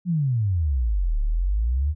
sine exponential two-way sweep, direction down then up, 185 to 35.01 to 79.3 Hz, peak -19 dBFS, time 0.05-1.95 s, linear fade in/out 50 ms, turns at 1.2 s, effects none

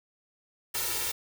white noise with comb filter, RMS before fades -31 dBFS, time 0.74-1.12 s, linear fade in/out 10 ms, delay 2.2 ms, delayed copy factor +0.85, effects none

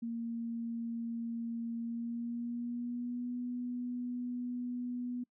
sine tone with pitch glide, 231.8 to 245.6 Hz, A#3 to B3, -10 to -9 cents, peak -35 dBFS, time 0.02-5.24 s, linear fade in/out 10 ms, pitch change +101 cents, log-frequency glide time 1.79-3.36 s, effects noise-tail reverb RT60 0.1 s tail -25 dB re dry

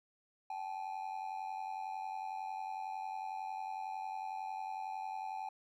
triangle ring-modulated tone, 816 Hz, G#5, 31 cents flat, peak -34 dBFS, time 0.5-5.49 s, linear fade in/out 2 ms, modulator 45.5 Hz, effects none

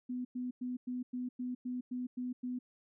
sine tone bursts, 249.5 Hz, B3, 18 cents sharp, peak -35 dBFS, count 10, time 0.09-2.59 s, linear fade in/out 10 ms, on 160 ms, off 100 ms, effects none

